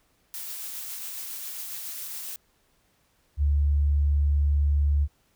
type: noise with tremolo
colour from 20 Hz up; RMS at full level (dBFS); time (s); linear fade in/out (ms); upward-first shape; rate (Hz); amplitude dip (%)
blue; -35; 0.34-2.36; 0; triangle; 7.3; 25
type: tone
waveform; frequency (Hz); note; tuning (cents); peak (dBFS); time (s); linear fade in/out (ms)
sine; 72.3; D2; -27; -19; 3.37-5.08; 50
effects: pink hiss -67 dBFS RMS until 5.35 s